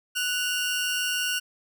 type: tone pair together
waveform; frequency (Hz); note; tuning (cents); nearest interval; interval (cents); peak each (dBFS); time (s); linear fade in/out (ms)
sawtooth; 1480.1 / 2794; F#6 / F7; 0 / 0; major seventh; 1100; -25 / -24; 0.15-1.4; 20
effects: none